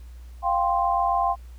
sine chord, F suspended second, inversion none, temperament just, 698.5 / 785.8 / 1047.7 Hz, F5 / G5 / C6, 0 / +4 / +2 cents, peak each -24 dBFS, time 0.42-1.36 s, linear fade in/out 50 ms, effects added 60 Hz sine -39 dBFS peak until 1.58 s + pink hiss -59 dBFS RMS until 1.58 s

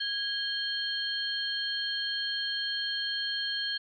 sine tone cluster, 1645 / 3161 / 4301 Hz, G#6 / G7 / C8, -17 / +14 / +47 cents, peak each -35 / -34 / -33 dBFS, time 0-3.78 s, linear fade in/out 10 ms, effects none

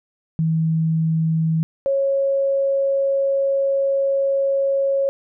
sine tone pair in turn, 161.1 / 548.8 Hz, E3 / C#5, -39 / -17 cents, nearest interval octave + major sixth, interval 2122 cents, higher second, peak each -16 dBFS, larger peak neither, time 0.39-1.63 / 1.86-5.09 s, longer second, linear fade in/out 0 ms, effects none

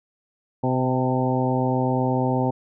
harmonic tone with a mistuned harmonic, 128.2 Hz, C3, 35 cents flat, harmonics 1 / 2 / 3 / 4 / 5 / 6 / 7, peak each -24 / -24 / -29 / -28 / -31 / -29 / -29 dBFS, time 0.63-2.51 s, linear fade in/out 10 ms, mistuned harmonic 6, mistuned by +34 cents, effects none

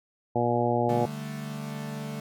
harmonic tone, 119.8 Hz, A#2, 48 cents sharp, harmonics 1 / 2 / 3 / 4 / 5 / 6 / 7, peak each -30 / -30 / -30 / -30 / -30 / -30 / -30 dBFS, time 0.35-1.06 s, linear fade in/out 10 ms
45% pulse chord, D suspended fourth, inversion none, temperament equal, 146.83 / 196 / 220 Hz, D3 / G3 / A3, 0 / 0 / 0 cents, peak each -36 / -42 / -37 dBFS, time 0.89-2.2 s, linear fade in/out 2 ms
effects none

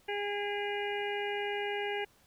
harmonic tone with a mistuned harmonic, 409.1 Hz, G#4, 26 cents flat, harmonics 1 / 2 / 4 / 5 / 6 / 7, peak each -35 / -38 / -41 / -42 / -43 / -43 dBFS, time 0.08-2.05 s, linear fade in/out 10 ms, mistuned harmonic 6, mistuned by -31 cents, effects pink hiss -65 dBFS RMS until 2.26 s

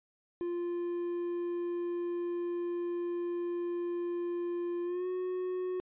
triangle tone with pitch glide, 348.1 to 366.3 Hz, F4 to F#4, -6 to -17 cents, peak -30 dBFS, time 0.41-5.8 s, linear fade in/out 0 ms, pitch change +89 cents, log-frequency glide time 4.84-5.07 s, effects resampled to 8000 Hz

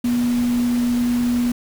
sine tone in noise, 242 Hz, B3, 35 cents flat, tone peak -16 dBFS, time 0.04-1.52 s, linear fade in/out 5 ms, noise pink, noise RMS -33 dBFS, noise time 0.04-1.52 s, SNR +14 dB, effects none

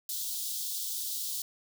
white high-pass noise, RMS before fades -35 dBFS, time 0.09-1.42 s, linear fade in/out 2 ms, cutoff 3400 Hz, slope 48 dB/octave, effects none

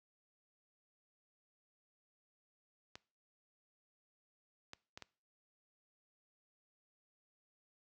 clicks, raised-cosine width 0.2 ms, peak -30 dBFS, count 4, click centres 2.955 / 4.734 / 4.975 / 5.023 s, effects noise-tail reverb RT60 0.4 s tail -22 dB re dry + high-pass 60 Hz 12 dB/octave

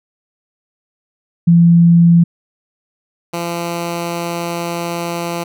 sine / 10% pulse tone pair in turn, 170 / 170.86 Hz, F3 / F3, -46 / -38 cents, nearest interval unison, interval 8 cents, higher second, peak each -5 / -11 dBFS, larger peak first, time 1.47-2.24 / 3.33-5.44 s, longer second, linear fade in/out 10 ms, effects none

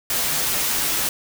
white noise with comb filter, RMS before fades -22 dBFS, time 0.1-1.09 s, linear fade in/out 2 ms, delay 11 ms, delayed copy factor -0.6, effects none

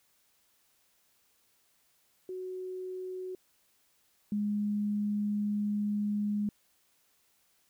sine tone pair in turn, 370.3 / 207.2 Hz, F#4 / G#3, +1 / -4 cents, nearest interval minor seventh, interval 1005 cents, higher first, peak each -36 / -28 dBFS, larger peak second, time 2.29-3.35 / 4.32-6.49 s, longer second, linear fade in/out 2 ms, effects white hiss -70 dBFS RMS until 7.69 s

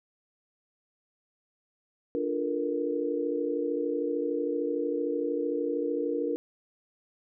sine chord, Bb major seventh, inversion first, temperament equal with one note detuned, 293.7 / 349.2 / 440 / 473.2 Hz, D4 / F4 / A4 / Bb4, 0 / 0 / 0 / +26 cents, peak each -32 / -34 / -36 / -30 dBFS, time 2.15-6.36 s, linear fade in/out 0 ms, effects none

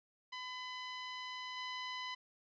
15% pulse tone with level steps, 1007 Hz, B5, 33 cents sharp, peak -36 / -34 dBFS, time 0.32-2.15 s, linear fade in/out 10 ms, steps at 1.56 s, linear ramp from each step 20 ms, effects resampled to 16000 Hz + 12-bit

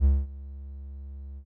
triangle tone with ADSR envelope, 68.9 Hz, C#2, 10 cents flat, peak -13 dBFS, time 0-1.45 s, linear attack 45 ms, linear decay 220 ms, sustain -22 dB, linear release 74 ms, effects none

